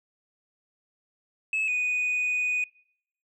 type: tone pair in turn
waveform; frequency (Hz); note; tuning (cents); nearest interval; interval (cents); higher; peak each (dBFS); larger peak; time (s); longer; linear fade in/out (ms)
sine; 2594 / 2482; E7 / D#7; -28 / -5; minor second; 77; first; -22; neither; 1.53-1.68 / 1.68-2.64; second; 2
effects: noise-tail reverb RT60 0.7 s tail -26 dB re dry + tanh soft clip ceiling -22 dBFS